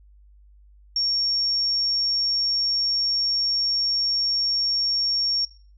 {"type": "tone", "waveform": "sine", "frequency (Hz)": 5520, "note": "F8", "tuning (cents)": -21, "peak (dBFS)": -20, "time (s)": [0.96, 5.45], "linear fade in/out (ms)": 2, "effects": ["noise-tail reverb RT60 0.4 s tail -18 dB re dry", "added 50 Hz sine -49 dBFS peak until 5.77 s"]}